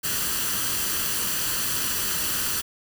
white noise with comb filter, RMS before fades -26 dBFS, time 0.03-2.62 s, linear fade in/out 20 ms, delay 0.67 ms, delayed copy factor +0.55, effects none

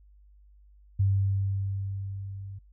sine tone with level ramp, 98 Hz, G2, in tune, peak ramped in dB -20 to -38 dBFS, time 0.99-2.59 s, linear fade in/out 10 ms, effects noise-tail reverb RT60 0.1 s tail -22 dB re dry + added 50 Hz sine -53 dBFS peak until 2.72 s

